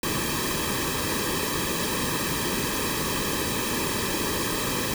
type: noise with comb filter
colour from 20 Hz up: pink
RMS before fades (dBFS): -27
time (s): 0.03-4.94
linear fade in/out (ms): 2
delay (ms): 1.4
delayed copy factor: -0.8
effects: none